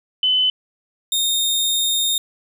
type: tone pair in turn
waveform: sine / sawtooth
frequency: 3024 / 3678 Hz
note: F#7 / A#7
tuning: +37 / -24 cents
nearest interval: minor third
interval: 339 cents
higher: second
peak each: -14 / -14 dBFS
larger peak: neither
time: 0.23-0.5 / 1.12-2.18 s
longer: second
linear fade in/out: 2 ms
effects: none